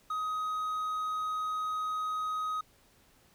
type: tone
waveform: triangle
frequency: 1258 Hz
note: D#6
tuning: 19 cents sharp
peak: -29 dBFS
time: 0.1-2.61 s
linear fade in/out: 5 ms
effects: pink hiss -64 dBFS RMS until 3.34 s